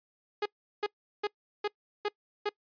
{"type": "tone bursts", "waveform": "sawtooth", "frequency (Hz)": 415.3, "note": "G#4", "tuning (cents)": 0, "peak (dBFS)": -24, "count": 6, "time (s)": [0.42, 2.492], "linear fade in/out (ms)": 5, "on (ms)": 37, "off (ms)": 370, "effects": ["noise-tail reverb RT60 0.1 s tail -24 dB re dry", "resampled to 11025 Hz"]}